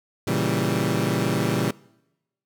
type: chord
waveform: 20% pulse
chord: A# diminished seventh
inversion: none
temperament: equal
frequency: 116.54 / 138.59 / 164.81 / 196 Hz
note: A#2 / C#3 / E3 / G3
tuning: 0 / 0 / 0 / 0 cents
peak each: -22 dBFS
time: 0.27-1.71 s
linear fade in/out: 5 ms
effects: noise-tail reverb RT60 0.9 s tail -23 dB re dry